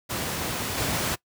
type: noise with level steps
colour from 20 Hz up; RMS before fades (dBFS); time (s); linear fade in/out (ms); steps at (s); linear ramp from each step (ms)
pink; -29 / -26; 0.09-1.16; 20; 0.77; 10
effects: noise-tail reverb RT60 0.1 s tail -21 dB re dry + high-pass 80 Hz 12 dB/octave